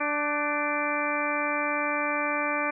harmonic tone with a mistuned harmonic, 293.7 Hz, D4, in tune, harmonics 1 / 2 / 3 / 4 / 5 / 6 / 7 / 8, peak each -34 / -32 / -34 / -31 / -35 / -36 / -37 / -31 dBFS, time 0-2.71 s, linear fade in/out 10 ms, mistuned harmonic 5, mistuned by +44 cents, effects none

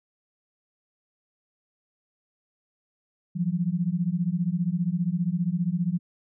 sine beating tone pair, 167.3 / 182.3 Hz, E3 / F#3, +26 / -25 cents, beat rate 15 Hz, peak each -26 dBFS, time 3.35-5.99 s, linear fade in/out 20 ms, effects none

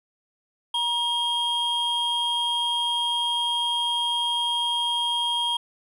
triangle tone pair together, 951 / 3236 Hz, A#5 / G#7, +34 / -46 cents, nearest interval octave + major sixth, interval 2120 cents, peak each -26 / -22 dBFS, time 0.74-5.57 s, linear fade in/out 5 ms, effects none

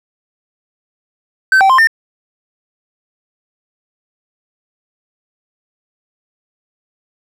triangle tone with pitch steps, 1540 / 774 / 1047 / 1808 Hz, G6 / G5 / C6 / A6, -31 / -22 / +1 / +47 cents, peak -4 dBFS, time 1.52-1.872 s, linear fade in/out 2 ms, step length 88 ms, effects none

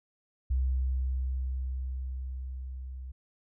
sine tone with level ramp, 64.6 Hz, C2, 21 cents flat, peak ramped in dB -24 to -38 dBFS, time 0.5-3.12 s, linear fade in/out 10 ms, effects none

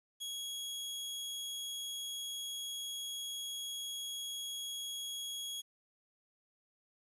sawtooth tone, 3322 Hz, G#7, in tune, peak -36 dBFS, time 0.2-5.62 s, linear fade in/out 20 ms, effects resampled to 32000 Hz + 11-bit

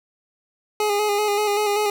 25% pulse tone with vibrato, 415.3 Hz, G#4, in tune, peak -15 dBFS, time 0.8-1.9 s, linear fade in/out 2 ms, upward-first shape square, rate 5.2 Hz, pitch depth 29 cents each way, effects none

